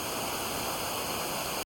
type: noise with comb filter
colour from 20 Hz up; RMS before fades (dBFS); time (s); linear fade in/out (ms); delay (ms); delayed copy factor
pink; -34; 0-1.63; 0; 0.53; -0.7
effects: high-pass 60 Hz 12 dB/octave + AAC 64 kbps